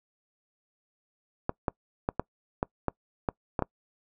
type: clicks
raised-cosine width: 1 ms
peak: -12 dBFS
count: 9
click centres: 1.494 / 1.682 / 2.089 / 2.196 / 2.629 / 2.883 / 3.288 / 3.592 / 3.623 s
effects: noise-tail reverb RT60 0.1 s tail -25 dB re dry